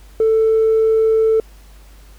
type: tone with tanh clipping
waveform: triangle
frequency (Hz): 443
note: A4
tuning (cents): +12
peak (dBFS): -11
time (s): 0.2-1.4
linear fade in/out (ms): 2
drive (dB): 5
effects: added 50 Hz sine -40 dBFS peak until 2.18 s + pink hiss -50 dBFS RMS until 2.18 s